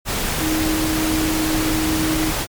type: tone in noise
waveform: sine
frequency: 314.7 Hz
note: D#4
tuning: 20 cents sharp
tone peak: -19 dBFS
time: 0.39-2.33 s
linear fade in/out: 50 ms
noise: pink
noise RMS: -22 dBFS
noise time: 0.05-2.47 s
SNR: 0 dB
effects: MP3 96 kbps